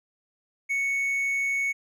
triangle tone, 2217 Hz, C#7, in tune, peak -22 dBFS, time 0.69-1.73 s, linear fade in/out 20 ms, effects none

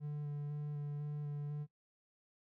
triangle tone with vibrato, 146.83 Hz, D3, in tune, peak -36 dBFS, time 0-1.67 s, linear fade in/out 50 ms, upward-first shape square, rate 2 Hz, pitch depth 12 cents each way, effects noise-tail reverb RT60 0.1 s tail -21 dB re dry

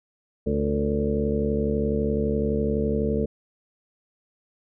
harmonic tone with a mistuned harmonic, 71.9 Hz, D2, 36 cents flat, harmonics 1 / 2 / 3 / 4 / 5 / 6 / 7 / 8, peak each -29 / -31 / -26 / -34 / -34 / -26 / -37 / -34 dBFS, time 0.46-3.26 s, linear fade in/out 10 ms, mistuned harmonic 6, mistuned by +60 cents, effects none

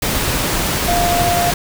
sine tone in noise, 698.5 Hz, F5, in tune, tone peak -15 dBFS, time 0.88-1.51 s, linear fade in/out 5 ms, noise pink, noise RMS -18 dBFS, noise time 0.02-1.54 s, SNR 0 dB, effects none

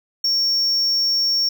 triangle tone, 5500 Hz, F8, 27 cents flat, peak -15 dBFS, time 0.24-1.49 s, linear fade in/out 5 ms, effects none

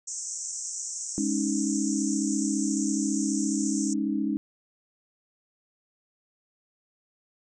white band-pass noise, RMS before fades -35 dBFS, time 0.07-3.94 s, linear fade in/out 10 ms, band 5700 to 8100 Hz, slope 96 dB/octave
sine chord, Ab suspended fourth, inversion none, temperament just, 207.7 / 276.9 / 311.5 Hz, Ab3 / Db4 / Eb4, 0 / -2 / +2 cents, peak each -29 dBFS, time 1.18-4.37 s, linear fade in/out 0 ms
effects none

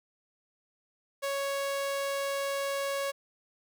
sawtooth tone, 555 Hz, C#5, 2 cents sharp, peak -26 dBFS, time 1.22-3.12 s, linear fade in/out 20 ms, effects none

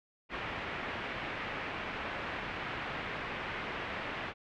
white low-pass noise, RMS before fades -39 dBFS, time 0.29-4.34 s, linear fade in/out 50 ms, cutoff 2500 Hz, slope 24 dB/octave, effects none

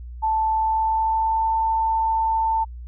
sine tone with pitch glide, 880 to 892.3 Hz, A5 to A5, 0 to +24 cents, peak -18 dBFS, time 0.22-2.65 s, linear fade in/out 20 ms, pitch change +24 cents, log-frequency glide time 0.51-1.54 s, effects added 60 Hz sine -33 dBFS peak until 2.87 s

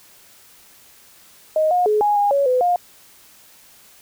sine tone with pitch steps, 624 / 718 / 424.1 / 829 / 816 / 560 / 505 / 709 Hz, D#5 / F5 / G#4 / G#5 / G#5 / C#5 / B4 / F5, +5 / +48 / +36 / -3 / -31 / +18 / +39 / +26 cents, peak -14 dBFS, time 1.56-2.76 s, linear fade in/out 2 ms, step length 150 ms, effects white hiss -49 dBFS RMS until 4.01 s

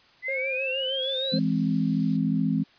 sine exponential sweep, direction up, 2000 to 4186 Hz, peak -27 dBFS, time 0.22-1.4 s, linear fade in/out 50 ms
triangle tone with vibrato, 529 Hz, C5, 19 cents sharp, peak -28 dBFS, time 0.28-1.39 s, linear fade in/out 5 ms, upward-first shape sine, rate 6.4 Hz, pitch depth 40 cents each way
violet noise, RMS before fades -38 dBFS, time 1.02-2.17 s, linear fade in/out 5 ms
sine chord, E augmented, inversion none, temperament equal, 164.81 / 207.7 / 261.6 Hz, E3 / G#3 / B#3, 0 / 0 / 0 cents, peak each -26 dBFS, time 1.32-2.64 s, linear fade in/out 20 ms
effects white hiss -57 dBFS RMS until 2.78 s + resampled to 11025 Hz

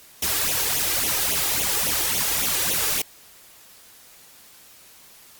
white noise with flanger, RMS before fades -23 dBFS, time 0.22-3.02 s, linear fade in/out 5 ms, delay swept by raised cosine 0.3 to 2.5 ms, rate 3.6 Hz, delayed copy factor +0.8, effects white hiss -49 dBFS RMS until 5.39 s + Opus 48 kbps

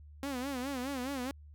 sawtooth tone with vibrato, 264 Hz, C4, 16 cents sharp, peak -31 dBFS, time 0.23-1.31 s, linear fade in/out 0 ms, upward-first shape sine, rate 4.8 Hz, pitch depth 130 cents each way, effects added 74 Hz sine -50 dBFS peak until 1.54 s

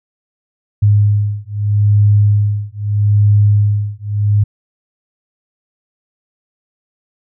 sine beating tone pair, 103.1 / 103.89 Hz, G#2 / G#2, -12 / +1 cents, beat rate 0.79 Hz, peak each -12 dBFS, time 0.82-4.44 s, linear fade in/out 10 ms, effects none

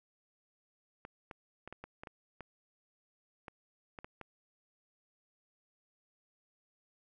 clicks, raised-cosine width 0.5 ms, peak -30 dBFS, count 12, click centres 1.051 / 1.312 / 1.676 / 1.726 / 1.84 / 2.035 / 2.072 / 2.407 / 3.482 / 3.988 / 4.045 / 4.213 s, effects none

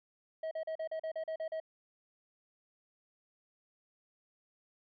triangle tone bursts, 639 Hz, D#5, 46 cents sharp, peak -33 dBFS, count 10, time 0.43-1.601 s, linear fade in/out 5 ms, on 82 ms, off 39 ms, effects resampled to 11025 Hz

